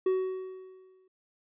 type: tone with exponential decay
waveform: triangle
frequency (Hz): 374.8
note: F#4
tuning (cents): +22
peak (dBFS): -20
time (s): 0.06-1.08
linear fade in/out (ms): 5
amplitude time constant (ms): 220
effects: resampled to 8000 Hz